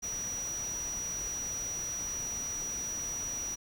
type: tone in noise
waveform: sine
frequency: 5820 Hz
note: F#8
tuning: 29 cents flat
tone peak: -34 dBFS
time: 0.02-3.56 s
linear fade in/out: 20 ms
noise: pink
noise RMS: -45 dBFS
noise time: 0.02-3.56 s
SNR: +8 dB
effects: none